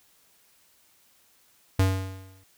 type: tone with exponential decay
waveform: square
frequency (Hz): 95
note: F#2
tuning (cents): +46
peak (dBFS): -17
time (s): 1.79-2.44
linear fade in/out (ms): 5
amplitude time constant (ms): 140
effects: white hiss -62 dBFS RMS until 2.57 s